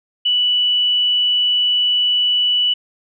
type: tone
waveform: sine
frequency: 2960 Hz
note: F#7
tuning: in tune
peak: -13 dBFS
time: 0.25-2.74 s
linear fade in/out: 10 ms
effects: none